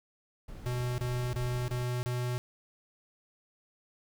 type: noise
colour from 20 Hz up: brown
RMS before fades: -43 dBFS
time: 0.48-1.83 s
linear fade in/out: 5 ms
type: tone bursts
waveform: square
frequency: 123.47 Hz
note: B2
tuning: in tune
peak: -31 dBFS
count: 5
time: 0.66-2.38 s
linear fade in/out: 0 ms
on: 320 ms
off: 30 ms
effects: none

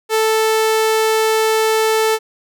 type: tone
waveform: sawtooth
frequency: 440 Hz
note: A4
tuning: in tune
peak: -9 dBFS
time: 0.09-2.19 s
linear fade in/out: 50 ms
effects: none

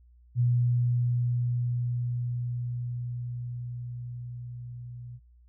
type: tone with level ramp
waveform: sine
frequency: 121.6 Hz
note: B2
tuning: 26 cents flat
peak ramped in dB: -20 to -39 dBFS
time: 0.35-5.2 s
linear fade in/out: 50 ms
effects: added 60 Hz sine -54 dBFS peak until 5.48 s

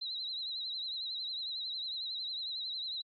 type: tone with vibrato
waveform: sine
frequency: 3966 Hz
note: B7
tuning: 7 cents sharp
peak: -36 dBFS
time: 0.01-3.02 s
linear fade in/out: 10 ms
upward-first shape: triangle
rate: 11 Hz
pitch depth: 96 cents each way
effects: AAC 48 kbps

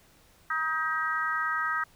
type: harmonic tone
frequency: 316.5 Hz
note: D#4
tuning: 30 cents sharp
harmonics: 3 / 4 / 5 / 6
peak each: -39 / -29 / -31 / -34 dBFS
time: 0.5-1.84 s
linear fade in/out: 5 ms
effects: pink hiss -60 dBFS RMS until 1.95 s

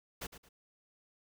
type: noise with echo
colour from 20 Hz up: pink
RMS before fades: -41 dBFS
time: 0.21-0.27 s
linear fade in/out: 10 ms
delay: 110 ms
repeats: 2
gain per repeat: -11 dB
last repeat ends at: 0.49 s
effects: none

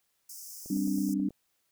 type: high-pass noise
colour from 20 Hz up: pink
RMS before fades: -45 dBFS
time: 0.29-1.14 s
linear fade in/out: 5 ms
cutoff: 5100 Hz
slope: 96 dB/octave
type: click train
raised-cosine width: 2 ms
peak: -36 dBFS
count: 7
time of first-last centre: 0.66-1.307 s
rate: 9.28 Hz
type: chord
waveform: sine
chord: G suspended fourth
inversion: none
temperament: equal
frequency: 196 / 261.6 / 293.7 Hz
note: G3 / C4 / D4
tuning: 0 / 0 / 0 cents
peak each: -30 / -33 / -30 dBFS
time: 0.7-1.29 s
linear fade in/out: 5 ms
effects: white hiss -75 dBFS RMS until 1.71 s

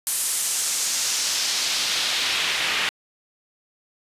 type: noise with band-pass filter sweep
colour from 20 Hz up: pink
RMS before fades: -24 dBFS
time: 0.07-2.89 s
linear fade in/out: 0 ms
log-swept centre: 10000 to 2500 Hz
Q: 1.4
effects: resampled to 32000 Hz

